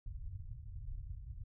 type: low-pass noise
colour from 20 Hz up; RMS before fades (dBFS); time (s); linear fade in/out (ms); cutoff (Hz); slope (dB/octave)
pink; -45; 0.06-1.44; 5; 120; 48
effects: none